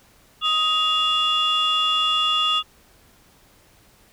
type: tone cluster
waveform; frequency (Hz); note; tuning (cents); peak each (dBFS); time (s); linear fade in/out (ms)
sine; 1251 / 2816 / 3424; D#6 / F7 / A7; +9 / +14 / -48; -21; 0.41-2.63; 50
effects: tanh soft clip ceiling -12 dBFS + pink hiss -55 dBFS RMS until 4.12 s